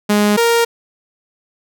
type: tone pair in turn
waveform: sawtooth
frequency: 207.7 / 466.3 Hz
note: G#3 / A#4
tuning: 0 / +1 cents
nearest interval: octave + major second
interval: 1401 cents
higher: second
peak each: -7 dBFS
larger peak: neither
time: 0.09-0.37 / 0.37-0.65 s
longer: neither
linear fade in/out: 10 ms
effects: none